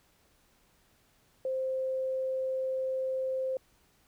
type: tone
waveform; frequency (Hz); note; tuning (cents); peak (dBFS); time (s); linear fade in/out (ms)
sine; 523.3; C5; 0; -29; 1.45-3.57; 2
effects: pink hiss -67 dBFS RMS until 4.07 s